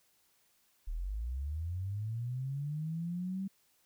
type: linear sweep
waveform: sine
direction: up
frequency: 35.52 to 196 Hz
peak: -34 dBFS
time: 0.87-3.48 s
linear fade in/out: 10 ms
effects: white hiss -71 dBFS RMS until 3.85 s